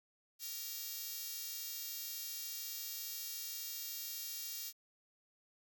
5% pulse tone with high-pass filter, 465.5 Hz, A#4, 2 cents flat, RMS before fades -44 dBFS, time 0.39-4.73 s, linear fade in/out 50 ms, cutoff 7800 Hz, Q 0.55, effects 11-bit

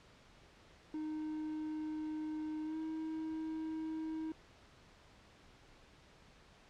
triangle tone with pitch glide, 309.2 to 317 Hz, D#4 to D#4, -11 to +32 cents, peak -36 dBFS, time 0.94-4.32 s, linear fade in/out 2 ms, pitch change +43 cents, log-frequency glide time 2.64-2.77 s, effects pink hiss -62 dBFS RMS until 6.69 s + low-pass 5000 Hz 12 dB/octave

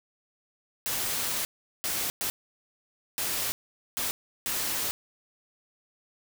white noise bursts at uneven times, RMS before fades -30 dBFS, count 6, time 0.86-1.45 / 1.84-2.1 / 2.21-2.3 / 3.18-3.52 / 3.97-4.11 / 4.46-4.91 s, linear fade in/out 0 ms, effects none

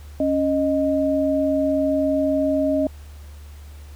sine tone pair together, 276.2 / 620 Hz, C#4 / D#5, -6 / -6 cents, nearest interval octave + major second, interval 1400 cents, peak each -20 dBFS, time 0.2-2.87 s, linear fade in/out 2 ms, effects added 73 Hz sine -37 dBFS peak until 3.95 s + pink hiss -51 dBFS RMS until 3.95 s

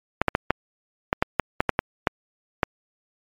clicks, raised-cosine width 0.5 ms, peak -3 dBFS, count 12, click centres 0.216 / 0.283 / 0.351 / 0.506 / 1.129 / 1.225 / 1.397 / 1.605 / 1.693 / 1.791 / 2.072 / 2.632 s, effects MP3 96 kbps

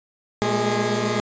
15% pulse tone cluster, 118.3 / 205.8 / 213.6 / 411.1 Hz, A#2 / G#3 / G#3 / G#4, +26 / -16 / +49 / -18 cents, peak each -20 dBFS, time 0.42-1.2 s, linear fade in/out 0 ms, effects resampled to 16000 Hz

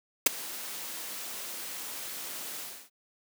white noise with ADSR envelope, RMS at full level -17 dBFS, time 0.26-2.9 s, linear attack 6 ms, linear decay 13 ms, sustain -22 dB, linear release 300 ms, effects high-pass 200 Hz 12 dB/octave

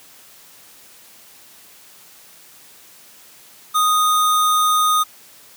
sine tone with sample-and-hold, 1244.5 Hz, D#6, in tune, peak -13 dBFS, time 3.74-5.04 s, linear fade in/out 20 ms, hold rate 4900 Hz, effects white hiss -46 dBFS RMS until 5.56 s + high-pass 100 Hz 12 dB/octave

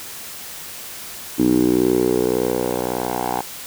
10% pulse tone with band-pass filter sweep, 61.74 Hz, B1, in tune, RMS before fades -19 dBFS, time 1.38-3.42 s, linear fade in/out 20 ms, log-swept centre 290 to 770 Hz, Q 4.1, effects white hiss -34 dBFS RMS until 3.66 s

